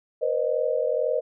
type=tone cluster; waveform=sine; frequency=481 / 523 / 615 Hz; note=B4 / C5 / D#5; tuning=-46 / -1 / -20 cents; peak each=-26 dBFS; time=0.21-1.21 s; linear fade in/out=20 ms; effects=none

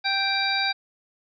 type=harmonic tone with a mistuned harmonic; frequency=784 Hz; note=G5; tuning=in tune; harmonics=1 / 2 / 3 / 5 / 6; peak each=-28 / -28 / -28 / -28 / -28 dBFS; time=0.04-0.73 s; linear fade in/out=20 ms; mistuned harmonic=5; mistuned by=-46 cents; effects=none

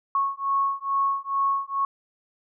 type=beating tone pair; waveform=sine; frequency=1100 / 1102.3 Hz; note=C#6 / C#6; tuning=-14 / -10 cents; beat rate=2.3 Hz; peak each=-25 dBFS; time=0.15-1.85 s; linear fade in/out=2 ms; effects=none

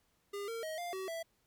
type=tone with pitch steps; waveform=square; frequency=404.1 / 457.8 / 631 / 699 / 379.7 / 661 Hz; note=G#4 / A#4 / D#5 / F5 / F#4 / E5; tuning=-47 / -31 / +24 / +1 / +45 / +5 cents; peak=-39 dBFS; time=0.33-1.23 s; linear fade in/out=10 ms; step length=150 ms; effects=pink hiss -75 dBFS RMS until 1.46 s

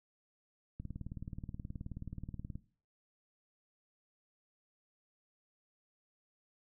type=click train; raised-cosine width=5 ms; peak=-30 dBFS; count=34; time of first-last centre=0.8-2.555 s; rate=18.8 Hz; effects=noise-tail reverb RT60 0.4 s tail -17 dB re dry

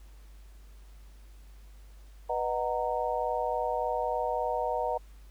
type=chord; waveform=sine; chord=B major seventh; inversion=none; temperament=just; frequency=493.9 / 617.4 / 740.8 / 926 Hz; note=B4 / D#5 / F#5 / A#5; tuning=0 / -14 / +2 / -12 cents; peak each=-33 dBFS; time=2.29-4.98 s; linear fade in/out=10 ms; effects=added 50 Hz sine -48 dBFS peak until 5.3 s + pink hiss -63 dBFS RMS until 5.3 s

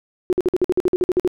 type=tone bursts; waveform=sine; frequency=362.7 Hz; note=F#4; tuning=34 cents flat; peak=-13 dBFS; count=13; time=0.3-1.276 s; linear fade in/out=0 ms; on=28 ms; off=51 ms; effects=none

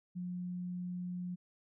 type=tone; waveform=sine; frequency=179 Hz; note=F3; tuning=43 cents sharp; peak=-37 dBFS; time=0.15-1.36 s; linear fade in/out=20 ms; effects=none

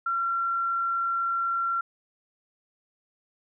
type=tone; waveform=sine; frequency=1366 Hz; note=F6; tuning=39 cents flat; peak=-24 dBFS; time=0.06-1.81 s; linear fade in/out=5 ms; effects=none

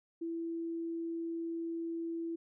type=tone; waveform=sine; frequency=332.6 Hz; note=E4; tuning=16 cents sharp; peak=-35 dBFS; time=0.21-2.36 s; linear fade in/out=10 ms; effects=none

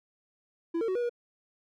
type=tone with pitch steps; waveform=triangle; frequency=334.3 / 454.9 / 374 / 483.4 / 478.4 Hz; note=E4 / A#4 / F#4 / B4 / A#4; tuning=+24 / -42 / +19 / -37 / +45 cents; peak=-25 dBFS; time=0.74-1.095 s; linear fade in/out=10 ms; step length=71 ms; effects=none

